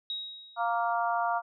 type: tone with exponential decay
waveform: sine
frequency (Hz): 3799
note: A#7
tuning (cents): +32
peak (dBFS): -30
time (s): 0.1-0.93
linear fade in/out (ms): 1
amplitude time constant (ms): 180
type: harmonic tone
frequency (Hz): 233.1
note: A#3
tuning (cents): 0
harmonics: 3 / 4 / 5 / 6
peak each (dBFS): -29 / -31 / -33 / -35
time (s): 0.56-1.42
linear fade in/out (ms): 50
effects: none